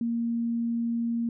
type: tone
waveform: sine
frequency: 233.1 Hz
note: A#3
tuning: in tune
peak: -25 dBFS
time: 0.01-1.29 s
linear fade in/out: 2 ms
effects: none